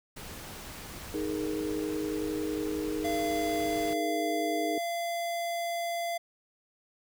pink noise, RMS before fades -43 dBFS, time 0.16-3.94 s, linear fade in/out 10 ms
sine chord, D# suspended fourth, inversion none, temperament equal, 311.1 / 415.3 / 466.2 Hz, D#4 / G#4 / A#4, 0 / 0 / 0 cents, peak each -32 / -35 / -37 dBFS, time 1.14-4.78 s, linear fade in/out 2 ms
square tone, 684 Hz, F5, 36 cents flat, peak -31 dBFS, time 3.04-6.18 s, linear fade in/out 10 ms
effects none

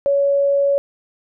sine tone, 561 Hz, C#5, 21 cents sharp, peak -13 dBFS, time 0.06-0.78 s, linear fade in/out 0 ms, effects none

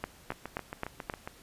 two click trains, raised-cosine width 0.5 ms, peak -22 / -17 dBFS, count 8 / 5, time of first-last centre 0.32-1.275 / 0.04-1.098 s, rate 7.33 / 3.78 Hz, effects pink hiss -56 dBFS RMS until 1.42 s + resampled to 32000 Hz

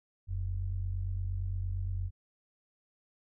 sine tone pair together, 43.51 / 92.2 Hz, F1 / F#2, -6 / -6 cents, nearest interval octave + minor second, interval 1300 cents, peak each -35 / -33 dBFS, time 0.27-2.11 s, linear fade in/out 50 ms, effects none

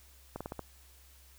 slowing click train, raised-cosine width 1 ms, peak -24 dBFS, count 5, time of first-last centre 0.36-0.593 s, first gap 46 ms, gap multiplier 1.16, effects added 66 Hz sine -58 dBFS peak until 1.38 s + white hiss -61 dBFS RMS until 1.38 s

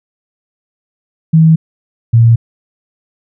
sine tone pair in turn, 160.8 / 115.6 Hz, E3 / A#2, -43 / -14 cents, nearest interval tritone, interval 571 cents, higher first, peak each -3 dBFS, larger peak neither, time 1.33-1.56 / 2.13-2.36 s, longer neither, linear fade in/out 10 ms, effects none

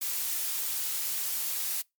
blue noise, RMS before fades -31 dBFS, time 0.01-1.82 s, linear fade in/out 10 ms, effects noise-tail reverb RT60 0.2 s tail -25 dB re dry + MP3 96 kbps

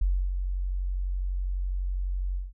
sine tone with ADSR envelope, 46 Hz, F#1, 9 cents flat, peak -20 dBFS, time 0.01-2.53 s, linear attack 7 ms, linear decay 290 ms, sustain -6 dB, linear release 180 ms, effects none

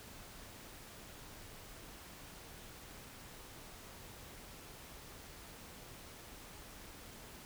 silence, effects pink hiss -53 dBFS RMS until 7.45 s

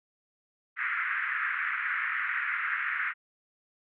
white band-pass noise, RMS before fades -31 dBFS, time 0.76-3.14 s, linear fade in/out 50 ms, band 1300 to 2100 Hz, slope 48 dB/octave, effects none

